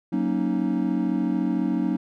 triangle chord, D# minor seventh, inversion first, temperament equal, 185 / 233.1 / 277.2 / 311.1 Hz, F#3 / A#3 / C#4 / D#4, 0 / 0 / 0 / 0 cents, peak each -25 dBFS, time 0.12-1.97 s, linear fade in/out 10 ms, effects none

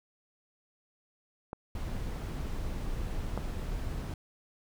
clicks, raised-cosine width 1 ms, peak -23 / -19 dBFS, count 2, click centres 1.531 / 3.376 s
brown noise, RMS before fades -35 dBFS, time 1.75-4.14 s, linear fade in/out 2 ms
effects none

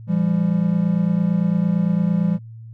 triangle tone pair together, 170.3 / 199.16 Hz, F3 / G3, -43 / +28 cents, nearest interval minor third, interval 271 cents, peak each -16 / -18 dBFS, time 0.07-2.39 s, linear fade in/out 50 ms, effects added 113 Hz sine -35 dBFS peak until 2.73 s

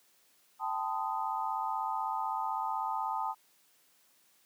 sine chord, A half-diminished seventh, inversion third, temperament equal with one note detuned, 784 / 880 / 1020.8 / 1244.5 Hz, G5 / A5 / C6 / Eb6, 0 / 0 / -43 / 0 cents, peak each -38 / -34 / -39 / -38 dBFS, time 0.59-3.35 s, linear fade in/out 50 ms, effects white hiss -67 dBFS RMS until 4.45 s + high-pass 150 Hz 12 dB/octave

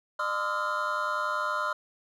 triangle tone cluster, 604 / 1028 / 1204 / 1295 / 1405 Hz, D5 / C6 / D6 / E6 / F6, +48 / -31 / +43 / -31 / +10 cents, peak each -34 / -31 / -34 / -32 / -30 dBFS, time 0.19-1.73 s, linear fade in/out 5 ms, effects none

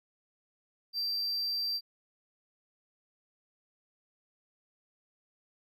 triangle tone, 4699 Hz, D8, in tune, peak -29 dBFS, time 0.93-1.81 s, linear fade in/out 50 ms, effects none

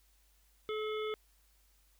harmonic tone, 430.3 Hz, A4, 39 cents flat, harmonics 1 / 3 / 5 / 7 / 8, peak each -35 / -43 / -46 / -52 / -48 dBFS, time 0.69-1.14 s, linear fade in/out 0 ms, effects added 50 Hz sine -67 dBFS peak until 1.99 s + white hiss -71 dBFS RMS until 1.99 s

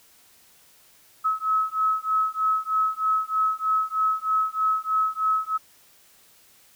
sine beating tone pair, 1286 / 1289.2 Hz, E6 / E6, -43 / -39 cents, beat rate 3.2 Hz, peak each -24 dBFS, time 1.24-5.58 s, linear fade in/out 20 ms, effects white hiss -56 dBFS RMS until 6.75 s

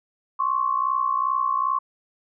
sine tone pair together, 1060 / 1122.5 Hz, C6 / C#6, +22 / +21 cents, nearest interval minor second, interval 99 cents, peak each -23 dBFS, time 0.39-1.79 s, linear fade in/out 10 ms, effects none

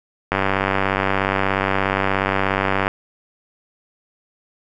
click train, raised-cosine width 0.5 ms, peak -3 dBFS, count 249, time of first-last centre 0.32-2.879 s, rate 96.9 Hz, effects none

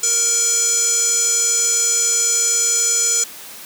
square tone with band-pass filter, 466.2 Hz, A#4, in tune, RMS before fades -17 dBFS, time 0.03-3.24 s, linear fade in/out 5 ms, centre 7000 Hz, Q 7.5, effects white hiss -36 dBFS RMS until 3.65 s + high-pass 150 Hz 12 dB/octave

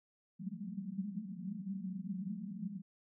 white band-pass noise, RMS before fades -42 dBFS, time 0.39-2.82 s, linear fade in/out 20 ms, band 180 to 210 Hz, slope 96 dB/octave, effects none

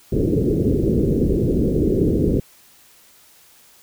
white low-pass noise, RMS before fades -18 dBFS, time 0.12-2.4 s, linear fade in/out 5 ms, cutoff 440 Hz, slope 48 dB/octave, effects white hiss -51 dBFS RMS until 3.82 s

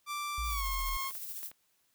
sawtooth tone with pitch glide, 1174.7 to 1077.2 Hz, D6 to C#6, 0 to -50 cents, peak -31 dBFS, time 0.06-1.12 s, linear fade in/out 50 ms, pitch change -150 cents, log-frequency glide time 0.49-0.65 s
sine linear sweep, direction down, 60 to 36.71 Hz, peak -34 dBFS, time 0.38-0.97 s, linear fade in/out 0 ms
violet noise with tremolo, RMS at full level -40 dBFS, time 0.43-1.52 s, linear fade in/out 50 ms, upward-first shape square, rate 14 Hz, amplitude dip 35%
clicks, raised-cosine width 0.3 ms, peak -36 dBFS, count 6, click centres 0.887 / 1.044 / 1.108 / 1.153 / 1.43 / 1.515 s
effects white hiss -73 dBFS RMS until 1.94 s

